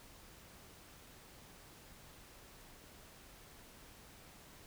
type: silence
effects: pink hiss -58 dBFS RMS until 4.66 s